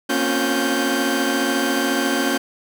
sawtooth tone cluster, 234.1 / 262 / 276.2 / 356.3 / 1559 Hz, A#3 / C4 / C#4 / F4 / G6, +8 / +2 / -6 / +35 / -10 cents, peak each -22 / -27 / -18 / -21 / -21 dBFS, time 0.09-2.38 s, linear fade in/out 10 ms, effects none

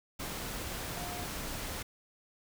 sine tone in noise, 710 Hz, F5, 28 cents sharp, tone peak -43 dBFS, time 0.97-1.25 s, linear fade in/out 10 ms, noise pink, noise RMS -39 dBFS, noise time 0.19-1.83 s, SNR -7 dB, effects none

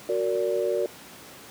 sine chord, Gb augmented, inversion none, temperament just, 370 / 462.5 / 578.1 Hz, Gb4 / Bb4 / D5, 0 / -14 / -27 cents, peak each -27 dBFS, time 0.09-0.86 s, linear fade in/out 2 ms, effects pink hiss -45 dBFS RMS until 1.5 s + high-pass 150 Hz 12 dB/octave

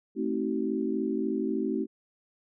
sine chord, A diminished seventh, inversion none, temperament just, 220 / 264 / 316.8 / 380.2 Hz, A3 / C4 / Eb4 / Gb4, 0 / +16 / +31 / +47 cents, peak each -32 dBFS, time 0.15-1.87 s, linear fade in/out 50 ms, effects none

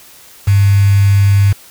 sine tone with quantisation, 99.6 Hz, G2, 28 cents sharp, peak -6 dBFS, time 0.47-1.53 s, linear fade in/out 10 ms, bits 4, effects white hiss -40 dBFS RMS until 1.7 s

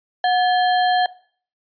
sine tone with sample-and-hold, 730 Hz, F#5, 24 cents flat, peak -14 dBFS, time 0.24-1.06 s, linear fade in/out 2 ms, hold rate 2450 Hz, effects noise-tail reverb RT60 0.5 s tail -19 dB re dry + resampled to 11025 Hz

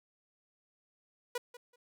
sawtooth tone with echo, 487.3 Hz, B4, 23 cents flat, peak -29 dBFS, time 1.35-1.38 s, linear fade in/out 5 ms, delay 190 ms, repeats 2, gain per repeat -15 dB, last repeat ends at 1.76 s, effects none

